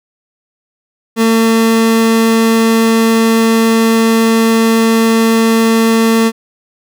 30% pulse tone, 225.9 Hz, A3, 46 cents sharp, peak -5 dBFS, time 1.16-6.32 s, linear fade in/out 50 ms, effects none

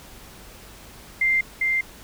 sine tone with echo, 2093 Hz, C7, in tune, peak -17 dBFS, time 1.21-1.41 s, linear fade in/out 5 ms, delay 400 ms, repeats 1, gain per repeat -2 dB, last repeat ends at 1.81 s, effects added 50 Hz sine -52 dBFS peak until 2.03 s + pink hiss -45 dBFS RMS until 2.03 s

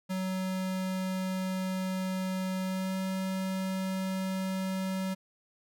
square tone with pitch glide, 187.3 to 189.37 Hz, F#3 to F#3, +21 to +40 cents, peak -31 dBFS, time 0.09-5.15 s, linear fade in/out 20 ms, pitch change +19 cents, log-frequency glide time 2.63-2.96 s, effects none

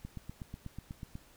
click train, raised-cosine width 5 ms, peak -29 dBFS, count 10, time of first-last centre 0.05-1.154 s, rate 8.15 Hz, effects pink hiss -61 dBFS RMS until 1.36 s

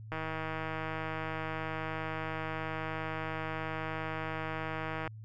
click train, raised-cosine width 0.5 ms, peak -22 dBFS, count 789, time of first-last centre 0.12-5.076 s, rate 159 Hz, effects added 109 Hz sine -44 dBFS peak until 5.24 s

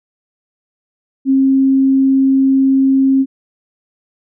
sine tone, 268.2 Hz, C4, 43 cents sharp, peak -8 dBFS, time 1.25-3.26 s, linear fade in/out 50 ms, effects none

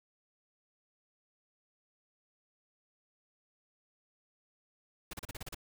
pink noise bursts, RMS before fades -42 dBFS, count 8, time 5.11-5.547 s, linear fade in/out 5 ms, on 24 ms, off 35 ms, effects none

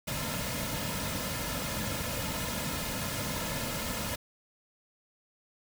pink noise with comb filter, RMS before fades -34 dBFS, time 0.07-4.16 s, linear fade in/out 10 ms, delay 2.6 ms, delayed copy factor -0.65, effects none

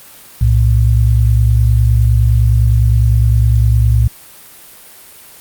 sine tone pair together, 63.6 / 113.39 Hz, C2 / A#2, -48 / -47 cents, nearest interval minor seventh, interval 1001 cents, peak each -10 dBFS, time 0.41-4.08 s, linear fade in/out 5 ms, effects white hiss -38 dBFS RMS until 5.4 s + Opus 32 kbps

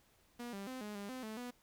sawtooth tone with pitch steps, 240.3 / 197.8 / 258 / 209.2 / 201.6 / 257.3 / 217.8 / 245.6 Hz, B3 / G3 / C4 / G#3 / G3 / C4 / A3 / B3, -47 / +16 / -24 / +13 / +49 / -29 / -17 / -9 cents, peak -39 dBFS, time 0.39-1.51 s, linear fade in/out 10 ms, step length 140 ms, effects pink hiss -70 dBFS RMS until 1.62 s

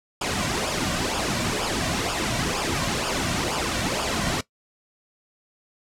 pink noise with flanger, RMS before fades -25 dBFS, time 0.21-4.41 s, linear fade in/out 5 ms, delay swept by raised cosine 0.49 to 2.39 ms, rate 2.1 Hz, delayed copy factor -0.65, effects noise-tail reverb RT60 0.1 s tail -18 dB re dry + low-pass 8000 Hz 12 dB/octave

